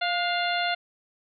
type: harmonic tone with a mistuned harmonic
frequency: 698.5 Hz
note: F5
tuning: in tune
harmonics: 1 / 2 / 3 / 4 / 5 / 6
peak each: -27 / -30 / -32 / -33 / -34 / -35 dBFS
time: 0.01-0.75 s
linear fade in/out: 10 ms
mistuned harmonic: 2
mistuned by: +48 cents
effects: none